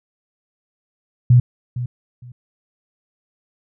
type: tone with echo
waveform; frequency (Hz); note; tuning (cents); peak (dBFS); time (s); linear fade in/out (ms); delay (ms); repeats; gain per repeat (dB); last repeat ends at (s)
sine; 123; B2; -7; -7; 1.3-1.4; 5; 460; 2; -14; 2.32
effects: none